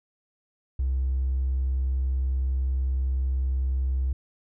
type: tone with hard clipping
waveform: sine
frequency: 65.41 Hz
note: C2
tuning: in tune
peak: -23 dBFS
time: 0.79-4.13 s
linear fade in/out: 5 ms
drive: 1 dB
effects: none